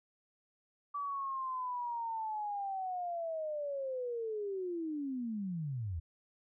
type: linear sweep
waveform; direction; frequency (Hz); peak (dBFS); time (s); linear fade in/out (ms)
sine; down; 1157 to 75.6; -35; 0.94-6; 10
effects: none